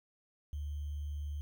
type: tone with sample-and-hold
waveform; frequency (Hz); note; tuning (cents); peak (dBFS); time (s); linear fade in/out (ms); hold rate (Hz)
sine; 73.42; D2; 0; -36; 0.53-1.41; 0; 3150
effects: none